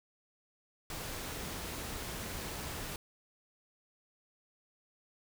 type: noise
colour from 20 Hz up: pink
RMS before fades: -41 dBFS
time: 0.9-2.96 s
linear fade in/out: 2 ms
effects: none